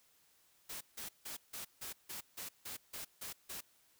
white noise bursts, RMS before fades -45 dBFS, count 11, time 0.69-3.61 s, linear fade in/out 10 ms, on 120 ms, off 160 ms, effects white hiss -70 dBFS RMS until 3.99 s

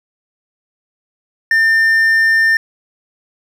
sine tone with hard clipping, 1800 Hz, A6, 39 cents sharp, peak -10 dBFS, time 1.51-2.57 s, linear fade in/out 2 ms, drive 3 dB, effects none

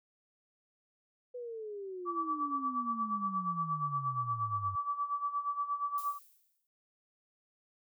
sine exponential sweep, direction down, 500 to 95 Hz, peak -39 dBFS, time 1.34-4.76 s, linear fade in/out 10 ms
sine tone with tremolo, 1153 Hz, D6, 32 cents flat, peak -29 dBFS, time 2.05-6.19 s, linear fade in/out 50 ms, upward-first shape sine, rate 8.5 Hz, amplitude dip 75%
violet noise with exponential decay, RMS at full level -45 dBFS, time 5.98-6.67 s, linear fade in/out 1 ms, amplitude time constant 150 ms
effects none

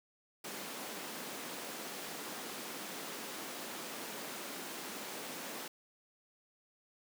pink high-pass noise, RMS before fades -44 dBFS, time 0.44-5.68 s, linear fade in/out 5 ms, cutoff 210 Hz, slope 24 dB/octave, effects none

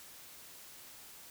silence, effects white hiss -53 dBFS RMS until 1.3 s

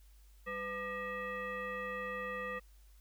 sine tone with frequency modulation, 1203 Hz, D6, 41 cents sharp, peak -37 dBFS, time 0.46-2.6 s, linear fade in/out 20 ms, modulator 700 Hz, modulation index 1.5, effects added 50 Hz sine -57 dBFS peak until 3 s + white hiss -70 dBFS RMS until 3 s

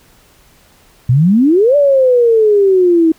sine exponential two-way sweep, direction up then down, 116.54 to 587.3 to 317.5 Hz, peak -6 dBFS, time 1.09-3.12 s, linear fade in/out 5 ms, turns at 1.76 s, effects pink hiss -48 dBFS RMS until 3.18 s

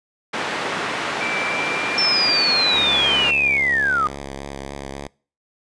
white band-pass noise, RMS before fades -25 dBFS, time 0.33-3.31 s, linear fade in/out 10 ms, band 190 to 2000 Hz, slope 12 dB/octave
sine tone with pitch glide, 2335 to 2433 Hz, D7 to D#7, -11 to -39 cents, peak -24 dBFS, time 1.21-3.57 s, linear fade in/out 0 ms, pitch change +72 cents, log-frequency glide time 1.38-2.51 s
sine linear sweep, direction down, 5400 to 1196 Hz, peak -16 dBFS, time 1.98-4.07 s, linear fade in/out 0 ms
5% pulse tone with vibrato, 69.3 Hz, C#2, in tune, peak -19 dBFS, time 2.73-5.08 s, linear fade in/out 10 ms, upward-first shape sine, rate 3.6 Hz, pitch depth 33 cents each way
effects noise-tail reverb RT60 0.4 s tail -24 dB re dry + resampled to 22050 Hz

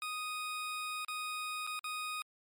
20% pulse tone with dropouts, 1244.5 Hz, D#6, in tune, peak -32 dBFS, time 0.02-2.22 s, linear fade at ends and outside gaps 1 ms, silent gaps 1.048-1.083 / 1.667-1.673 / 1.792-1.842 s, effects MP3 64 kbps

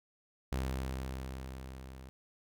sawtooth tone with level ramp, 65.41 Hz, C2, in tune, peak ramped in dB -28 to -44 dBFS, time 0.52-2.09 s, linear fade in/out 0 ms, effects none

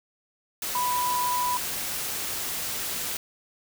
sine tone in noise, 987.8 Hz, B5, in tune, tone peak -24 dBFS, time 0.75-1.57 s, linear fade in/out 2 ms, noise white, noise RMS -31 dBFS, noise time 0.62-3.17 s, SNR +4 dB, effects none

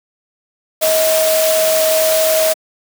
sine tone in noise, 635 Hz, D#5, 35 cents sharp, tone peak -12 dBFS, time 0.81-2.54 s, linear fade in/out 20 ms, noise white, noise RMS -18 dBFS, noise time 0.81-2.54 s, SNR +3 dB, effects high-pass 300 Hz 12 dB/octave

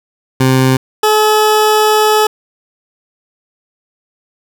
20% pulse tone pair in turn, 130.81 / 428.2 Hz, C3 / A4, 0 / -47 cents, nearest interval octave + major sixth, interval 2053 cents, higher second, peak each -3 dBFS, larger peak neither, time 0.4-0.77 / 1.03-2.27 s, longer second, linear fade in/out 5 ms, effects none

